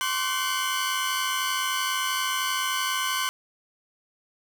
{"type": "tone cluster", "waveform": "sawtooth", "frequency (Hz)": [1050, 1143, 1523, 2976], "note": ["C6", "D6", "F#6", "F#7"], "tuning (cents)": [6, -47, 50, 9], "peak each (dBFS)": [-25, -29, -27, -28], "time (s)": [0.01, 3.29], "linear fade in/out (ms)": 0, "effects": []}